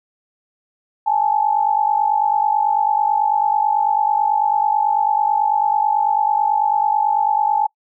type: tone pair together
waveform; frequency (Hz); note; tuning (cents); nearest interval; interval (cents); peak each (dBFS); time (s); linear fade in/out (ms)
sine; 825 / 874.1; G#5 / A5; -12 / -12; minor second; 100; -17; 1.06-7.67; 10
effects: noise-tail reverb RT60 0.1 s tail -25 dB re dry